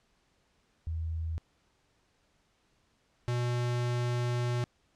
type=tone pair in turn; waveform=sine / square; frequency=81.1 / 121.51 Hz; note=E2 / B2; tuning=-28 / -28 cents; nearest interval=perfect fifth; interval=700 cents; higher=second; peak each=-31 / -29 dBFS; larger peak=second; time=0.87-1.38 / 3.28-4.64 s; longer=second; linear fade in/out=0 ms; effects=pink hiss -71 dBFS RMS until 4.95 s + low-pass 7000 Hz 12 dB/octave